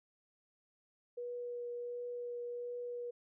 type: tone with vibrato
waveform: sine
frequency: 483.5 Hz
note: B4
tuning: 37 cents flat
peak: -39 dBFS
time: 1.17-3.11 s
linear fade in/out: 10 ms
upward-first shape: triangle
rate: 1.4 Hz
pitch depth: 11 cents each way
effects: none